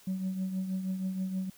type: tone with tremolo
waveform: sine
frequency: 188.3 Hz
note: F#3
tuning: 31 cents sharp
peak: -26 dBFS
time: 0.07-1.5 s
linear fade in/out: 5 ms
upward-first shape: triangle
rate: 6.3 Hz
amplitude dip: 65%
effects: tanh soft clip ceiling -27 dBFS + white hiss -58 dBFS RMS until 1.57 s